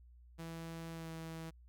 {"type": "tone with pitch glide", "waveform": "sawtooth", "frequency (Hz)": [164.81, 162.63], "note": ["E3", "E3"], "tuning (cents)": [0, -23], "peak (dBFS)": -40, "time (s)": [0.38, 1.51], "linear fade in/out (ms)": 20, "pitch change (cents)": -23, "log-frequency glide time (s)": [0.92, 1.11], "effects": ["added 60 Hz sine -57 dBFS peak until 1.68 s"]}